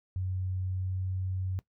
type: tone with pitch glide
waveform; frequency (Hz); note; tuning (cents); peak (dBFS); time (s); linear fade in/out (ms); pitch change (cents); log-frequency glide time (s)
sine; 92.9 to 93.44; F#2 to F#2; +7 to +18; -30; 0.16-1.59; 0; +11; 0.63-1.04
effects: noise-tail reverb RT60 0.1 s tail -18 dB re dry